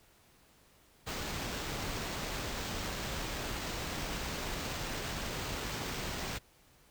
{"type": "noise with sample-and-hold", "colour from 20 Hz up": "pink", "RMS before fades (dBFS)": -38, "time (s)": [1.06, 6.39], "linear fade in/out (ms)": 20, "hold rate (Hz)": 11025, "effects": ["pink hiss -64 dBFS RMS until 6.9 s"]}